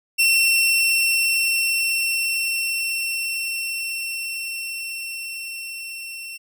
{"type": "tone with level ramp", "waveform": "sawtooth", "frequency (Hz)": 2709, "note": "E7", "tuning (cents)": 47, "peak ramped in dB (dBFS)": [-11, -29], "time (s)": [0.18, 6.38], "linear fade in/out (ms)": 20, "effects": []}